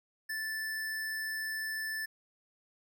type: tone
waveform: square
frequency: 1757 Hz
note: A6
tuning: 3 cents flat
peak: -35 dBFS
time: 0.29-2.06 s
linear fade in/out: 10 ms
effects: none